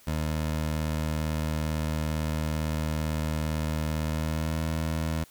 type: tone with pitch glide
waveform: 20% pulse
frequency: 77.78 to 80.15 Hz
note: D#2 to E2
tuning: 0 to -48 cents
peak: -22 dBFS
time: 0.07-5.24 s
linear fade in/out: 5 ms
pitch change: +52 cents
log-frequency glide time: 4.05-4.62 s
effects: white hiss -56 dBFS RMS until 5.3 s